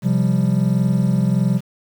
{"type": "chord", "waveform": "triangle", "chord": "C suspended fourth", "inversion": "none", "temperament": "equal", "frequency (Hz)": [130.81, 174.61, 196], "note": ["C3", "F3", "G3"], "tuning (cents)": [0, 0, 0], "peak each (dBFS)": -17, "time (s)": [0.02, 1.61], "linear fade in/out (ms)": 50, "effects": ["7-bit"]}